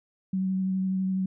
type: tone with vibrato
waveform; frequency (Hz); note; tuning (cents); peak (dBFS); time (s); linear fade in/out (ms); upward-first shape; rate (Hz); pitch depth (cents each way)
sine; 188.8; F#3; +35; -24; 0.33-1.26; 5; triangle; 12; 17
effects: none